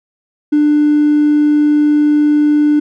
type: tone with hard clipping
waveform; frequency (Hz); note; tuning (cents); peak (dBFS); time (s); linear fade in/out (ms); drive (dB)
triangle; 297.2; D4; +21; -8; 0.52-2.8; 10; 4
effects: none